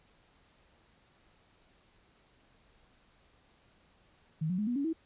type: tone with pitch steps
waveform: sine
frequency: 157.5 / 181.97 / 210.2 / 242.9 / 280.6 / 324.2 Hz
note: D#3 / F#3 / G#3 / B3 / C#4 / E4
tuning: +21 / -29 / +21 / -29 / +21 / -29 cents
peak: -29 dBFS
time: 4.41-4.932 s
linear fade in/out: 10 ms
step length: 87 ms
effects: pink hiss -66 dBFS RMS until 5.05 s + resampled to 8000 Hz